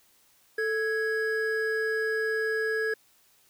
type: tone pair together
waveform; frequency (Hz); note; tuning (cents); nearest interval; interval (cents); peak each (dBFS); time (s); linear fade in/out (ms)
triangle; 440.6 / 1662.3; A4 / G#6; +2 / +1; octave + major seventh; 2299; -26 / -27; 0.58-2.94; 5
effects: white hiss -63 dBFS RMS until 3.49 s